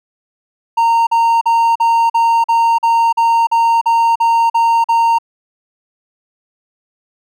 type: tone bursts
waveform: triangle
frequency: 922 Hz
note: A#5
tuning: 19 cents flat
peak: -7 dBFS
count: 13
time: 0.77-5.186 s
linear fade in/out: 10 ms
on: 300 ms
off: 43 ms
effects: none